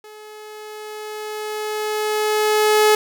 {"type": "tone with level ramp", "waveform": "sawtooth", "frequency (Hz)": 426.4, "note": "G#4", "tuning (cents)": 46, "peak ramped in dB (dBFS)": [-35, -7], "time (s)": [0.04, 2.95], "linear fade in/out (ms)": 2, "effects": []}